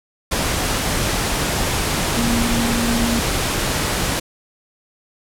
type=tone in noise; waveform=sine; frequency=234 Hz; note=A#3; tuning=7 cents sharp; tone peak=-19 dBFS; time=2.17-3.2 s; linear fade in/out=10 ms; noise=pink; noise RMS=-20 dBFS; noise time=0.31-4.2 s; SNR=-2 dB; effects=low-pass 12000 Hz 12 dB/octave